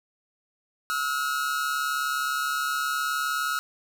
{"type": "tone pair together", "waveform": "45% pulse", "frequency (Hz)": [1294, 1433.3], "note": ["E6", "F6"], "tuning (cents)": [-32, 45], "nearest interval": "major second", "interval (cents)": 177, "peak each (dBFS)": -28, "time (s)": [0.9, 3.59], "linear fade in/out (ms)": 0, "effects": []}